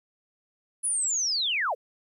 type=linear sweep; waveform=sine; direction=down; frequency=10160 to 415.3 Hz; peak=-24 dBFS; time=0.83-1.75 s; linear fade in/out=20 ms; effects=11-bit